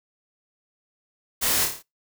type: noise with echo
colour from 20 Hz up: white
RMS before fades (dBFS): -24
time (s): 1.41-1.66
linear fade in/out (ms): 20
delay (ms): 28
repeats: 6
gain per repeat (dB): -4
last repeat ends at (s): 1.828
effects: noise-tail reverb RT60 0.2 s tail -23 dB re dry